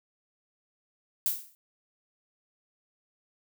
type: noise with exponential decay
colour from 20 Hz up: violet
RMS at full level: -24 dBFS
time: 1.26-1.55 s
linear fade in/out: 0 ms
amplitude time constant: 61 ms
effects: none